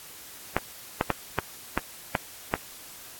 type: clicks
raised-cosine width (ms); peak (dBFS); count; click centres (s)
0.5; -6; 7; 0.566 / 1.011 / 1.103 / 1.387 / 1.776 / 2.152 / 2.539
effects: white hiss -45 dBFS RMS until 3.19 s + AAC 64 kbps